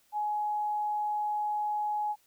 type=tone; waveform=sine; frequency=840 Hz; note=G#5; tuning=19 cents sharp; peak=-28 dBFS; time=0.12-2.16 s; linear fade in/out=50 ms; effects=white hiss -67 dBFS RMS until 2.26 s